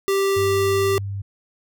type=tone; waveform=square; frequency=392 Hz; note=G4; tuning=in tune; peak=-18 dBFS; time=0.08-0.98 s; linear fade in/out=0 ms
type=tone with pitch glide; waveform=sine; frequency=98 to 99.2 Hz; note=G2 to G2; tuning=0 to +21 cents; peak=-25 dBFS; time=0.36-1.22 s; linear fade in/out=10 ms; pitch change=+21 cents; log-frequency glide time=0.74-0.99 s
effects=none